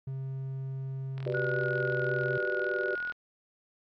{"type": "tone with pitch glide", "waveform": "triangle", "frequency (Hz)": [133.7, 132.01], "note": ["C3", "C3"], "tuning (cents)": [38, 16], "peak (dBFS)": -31, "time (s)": [0.07, 2.38], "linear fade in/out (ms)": 5, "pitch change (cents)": -22, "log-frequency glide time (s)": [1.18, 1.67]}
{"type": "click train", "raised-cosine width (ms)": 0.3, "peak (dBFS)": -29, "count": 82, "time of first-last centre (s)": [1.18, 3.122], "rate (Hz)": 41.7}
{"type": "chord", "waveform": "sine", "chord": "G major seventh", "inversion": "third", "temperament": "equal with one note detuned", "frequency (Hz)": [370, 392, 493.9, 595.9], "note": ["F#4", "G4", "B4", "D5"], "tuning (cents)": [0, 0, 0, 25], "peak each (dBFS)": -35, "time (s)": [1.26, 2.95], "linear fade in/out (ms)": 5}
{"type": "tone with vibrato", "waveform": "sine", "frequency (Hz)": 1449, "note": "F#6", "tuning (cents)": -37, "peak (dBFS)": -31, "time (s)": [1.34, 3.12], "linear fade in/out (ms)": 5, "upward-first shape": "sine", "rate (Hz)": 5.4, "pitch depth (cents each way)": 11}
{"effects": ["MP3 48 kbps"]}